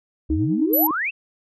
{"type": "exponential sweep", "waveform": "sine", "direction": "up", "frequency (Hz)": [61.74, 2794], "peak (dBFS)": -21, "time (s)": [0.29, 1.11], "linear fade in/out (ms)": 20}
{"type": "tone with tremolo", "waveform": "sine", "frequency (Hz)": 313.1, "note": "D#4", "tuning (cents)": 11, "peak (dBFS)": -18, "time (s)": [0.3, 0.91], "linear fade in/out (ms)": 2, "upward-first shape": "sine", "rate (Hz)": 10, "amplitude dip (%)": 45}
{"type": "tone", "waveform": "sine", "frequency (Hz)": 11840, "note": "F#9", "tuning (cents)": 0, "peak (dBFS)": -16, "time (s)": [0.73, 0.87], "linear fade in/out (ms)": 5}
{"effects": ["tanh soft clip ceiling -5 dBFS"]}